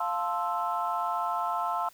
sine chord, F major seventh, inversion none, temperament equal, 698.5 / 880 / 1046.5 / 1318.5 Hz, F5 / A5 / C6 / E6, 0 / 0 / 0 / 0 cents, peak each -32 dBFS, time 0-1.89 s, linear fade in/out 5 ms, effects tanh soft clip ceiling -18 dBFS + white hiss -57 dBFS RMS until 1.93 s

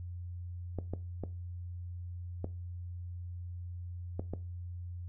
clicks, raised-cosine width 2 ms, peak -23 dBFS, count 6, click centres 0.787 / 0.936 / 1.237 / 2.444 / 4.195 / 4.336 s, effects noise-tail reverb RT60 0.3 s tail -17 dB re dry + added 88 Hz sine -39 dBFS peak until 5.08 s

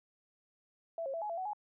sine tone with pitch steps, 664 / 542 / 664 / 841 / 674 / 748 / 837 Hz, E5 / C#5 / E5 / G#5 / E5 / F#5 / G#5, +12 / -39 / +12 / +22 / +38 / +19 / +13 cents, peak -35 dBFS, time 0.98-1.533 s, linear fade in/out 2 ms, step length 79 ms, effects none

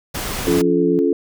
pink noise, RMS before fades -25 dBFS, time 0.14-0.62 s, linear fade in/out 10 ms
sine tone, 174.61 Hz, F3, in tune, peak -22 dBFS, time 0.47-0.99 s, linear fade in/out 0 ms
sine chord, Db augmented, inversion none, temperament just, 277.2 / 346.5 / 433.1 Hz, Db4 / F4 / A4, 0 / -14 / -27 cents, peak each -18 dBFS, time 0.47-1.13 s, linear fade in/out 2 ms
effects none

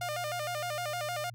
sawtooth tone with vibrato, 653 Hz, E5, 17 cents flat, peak -29 dBFS, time 0.01-1.3 s, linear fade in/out 5 ms, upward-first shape square, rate 6.5 Hz, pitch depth 140 cents each way, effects added 118 Hz sine -45 dBFS peak until 1.34 s

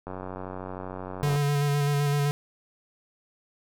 click train, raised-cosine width 1 ms, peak -22 dBFS, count 121, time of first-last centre 0.07-1.36 s, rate 93 Hz
square tone with vibrato, 144 Hz, D3, 34 cents flat, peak -23 dBFS, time 1.23-2.31 s, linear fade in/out 0 ms, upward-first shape square, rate 7.8 Hz, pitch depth 17 cents each way
effects none

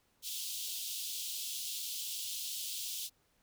pink high-pass noise, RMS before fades -40 dBFS, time 0.22-3.1 s, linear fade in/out 50 ms, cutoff 3000 Hz, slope 48 dB/octave, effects pink hiss -73 dBFS RMS until 3.42 s

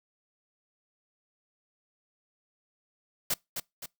white noise with echo, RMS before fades -28 dBFS, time 3.3-3.34 s, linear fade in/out 5 ms, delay 260 ms, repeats 2, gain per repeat -6 dB, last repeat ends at 3.86 s, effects noise-tail reverb RT60 0.2 s tail -25 dB re dry

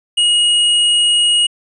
sine tone with hard clipping, 2884 Hz, F#7, 45 cents flat, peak -11 dBFS, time 0.17-1.47 s, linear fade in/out 10 ms, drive 15 dB, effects resampled to 24000 Hz

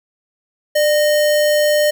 sine tone with sample-and-hold, 597 Hz, D5, 28 cents sharp, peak -11 dBFS, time 0.75-1.91 s, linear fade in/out 10 ms, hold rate 2450 Hz, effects none

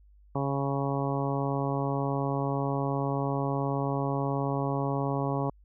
harmonic tone, 138.59 Hz, C#3, in tune, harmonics 1 / 2 / 3 / 4 / 5 / 6 / 7 / 8, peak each -30 / -33 / -35 / -36 / -37 / -38 / -38 / -39 dBFS, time 0.35-5.5 s, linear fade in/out 5 ms, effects added 50 Hz sine -54 dBFS peak until 5.64 s

